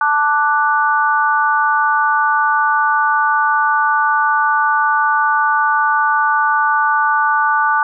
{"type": "chord", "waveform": "sine", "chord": "D major", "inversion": "second", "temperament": "equal", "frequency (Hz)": [880, 1174.7, 1480], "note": ["A5", "D6", "F#6"], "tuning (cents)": [0, 0, 0], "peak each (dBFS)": -16, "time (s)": [0.01, 7.83], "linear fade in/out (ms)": 2, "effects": []}